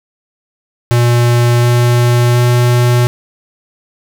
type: tone with pitch steps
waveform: square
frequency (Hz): 120 / 120.9 / 121.82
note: B2 / B2 / B2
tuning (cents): -49 / -36 / -23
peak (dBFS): -8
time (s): 0.91-3.07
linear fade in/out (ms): 0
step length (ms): 720
effects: none